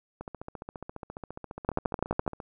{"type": "two click trains", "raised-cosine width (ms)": 1, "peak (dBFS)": [-11, -24], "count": [8, 33], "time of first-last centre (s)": [[1.69, 2.278], [0.21, 2.402]], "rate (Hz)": [11.9, 14.6], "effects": []}